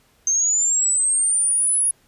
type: linear sweep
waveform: sine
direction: up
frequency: 6272 to 10500 Hz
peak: -16 dBFS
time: 0.27-1.91 s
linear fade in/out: 2 ms
effects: pink hiss -59 dBFS RMS until 2.07 s + resampled to 32000 Hz